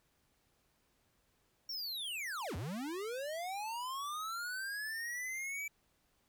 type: linear two-way sweep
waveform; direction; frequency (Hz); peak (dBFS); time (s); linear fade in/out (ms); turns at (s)
square; down then up; 5588 to 75.9 to 2323; -39; 1.69-5.68; 5; 2.56
effects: pink hiss -75 dBFS RMS until 6.28 s